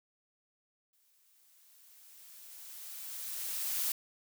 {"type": "noise with exponential growth", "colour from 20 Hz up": "blue", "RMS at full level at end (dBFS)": -32, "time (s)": [0.93, 3.92], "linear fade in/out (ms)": 2, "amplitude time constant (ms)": 650, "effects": []}